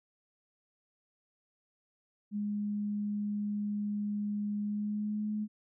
sine tone with pitch glide, 206.9 to 211.9 Hz, G#3 to G#3, -6 to +35 cents, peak -31 dBFS, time 2.31-5.48 s, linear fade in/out 50 ms, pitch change +41 cents, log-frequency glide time 4.6-5.31 s, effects none

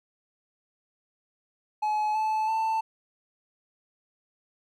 triangle tone with pitch steps, 851 / 868.9 / 887.1 Hz, G#5 / A5 / A5, +42 / -22 / +14 cents, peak -22 dBFS, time 1.82-2.81 s, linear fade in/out 10 ms, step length 330 ms, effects none

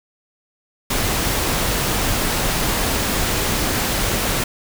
pink noise, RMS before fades -20 dBFS, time 0.9-4.44 s, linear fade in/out 5 ms, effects none

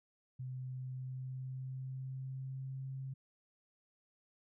sine tone with pitch glide, 128.6 to 133.37 Hz, C3 to C3, -30 to +34 cents, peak -40 dBFS, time 0.39-3.14 s, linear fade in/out 10 ms, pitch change +64 cents, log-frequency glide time 0.75-2.87 s, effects none

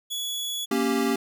sawtooth tone, 3389 Hz, G#7, 34 cents sharp, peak -25 dBFS, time 0.1-0.66 s, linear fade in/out 20 ms
square chord, G diminished, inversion first, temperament equal, 233.1 / 277.2 / 392 Hz, Bb3 / Db4 / G4, 0 / 0 / 0 cents, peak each -27 dBFS, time 0.71-1.16 s, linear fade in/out 5 ms
effects none

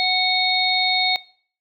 harmonic tone with a mistuned harmonic, 740 Hz, F#5, in tune, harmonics 1 / 3 / 5 / 6, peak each -23 / -23 / -23 / -23 dBFS, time 0-1.16 s, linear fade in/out 0 ms, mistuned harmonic 6, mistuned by -64 cents, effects noise-tail reverb RT60 0.5 s tail -20 dB re dry

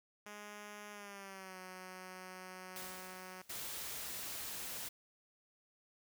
5% pulse tone with pitch glide, 207.7 to 185.04 Hz, G#3 to F#3, 0 to 0 cents, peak -37 dBFS, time 0.26-3.42 s, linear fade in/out 5 ms, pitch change -200 cents, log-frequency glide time 0.91-1.58 s
white noise with exponential decay, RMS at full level -46 dBFS, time 2.76-4.1 s, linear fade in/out 1 ms, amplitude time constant 290 ms
white noise, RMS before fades -44 dBFS, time 3.49-4.89 s, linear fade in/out 10 ms
effects none

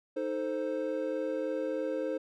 triangle chord, A diminished, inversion second, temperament equal, 311.1 / 440 / 523.3 Hz, Eb4 / A4 / C5, 0 / 0 / 0 cents, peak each -34 / -35 / -31 dBFS, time 0.16-2.18 s, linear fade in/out 10 ms, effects none

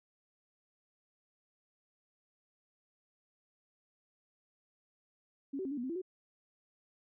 sine tone with pitch steps, 275.8 / 380.5 / 270.1 / 291.4 / 241 / 260.6 / 336.5 / 370 Hz, C#4 / F#4 / C#4 / D4 / B3 / C4 / E4 / F#4, -9 / +48 / -45 / -13 / -42 / -7 / +36 / 0 cents, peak -35 dBFS, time 5.53-6.018 s, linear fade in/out 10 ms, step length 61 ms, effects none

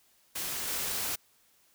white noise with level steps, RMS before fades -35 / -33 dBFS, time 0.35-1.16 s, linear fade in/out 10 ms, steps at 0.67 s, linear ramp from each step 10 ms, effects white hiss -66 dBFS RMS until 1.74 s

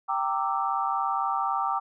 sine chord, E half-diminished seventh, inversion first, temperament equal with one note detuned, 784 / 921.6 / 1174.7 / 1318.5 Hz, G5 / Bb5 / D6 / E6, 0 / -20 / 0 / 0 cents, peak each -29 / -31 / -28 / -33 dBFS, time 0.08-1.8 s, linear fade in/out 20 ms, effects none

